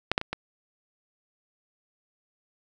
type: clicks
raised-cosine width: 0.3 ms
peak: -6 / -6 / -16 / -14 dBFS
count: 4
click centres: 0.116 / 0.179 / 0.214 / 0.33 s
effects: none